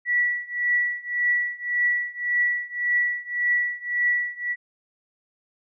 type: tone with tremolo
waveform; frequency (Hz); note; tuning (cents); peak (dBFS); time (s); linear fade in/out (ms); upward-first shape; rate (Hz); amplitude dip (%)
sine; 1947; B6; -25; -17; 0.05-4.56; 50; triangle; 1.8; 95
effects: none